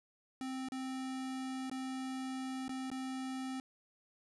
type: tone with dropouts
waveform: square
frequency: 261.6 Hz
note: C4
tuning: in tune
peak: -39 dBFS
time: 0.41-3.6 s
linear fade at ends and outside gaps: 1 ms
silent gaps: 0.686-0.72 / 1.698-1.714 / 2.681-2.693 / 2.902-2.915 s
effects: resampled to 24000 Hz + 13-bit